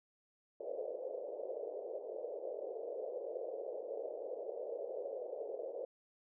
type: band-pass noise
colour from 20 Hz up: pink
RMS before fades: -43 dBFS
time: 0.6-5.85 s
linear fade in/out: 2 ms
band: 440 to 590 Hz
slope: 48 dB/octave
effects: none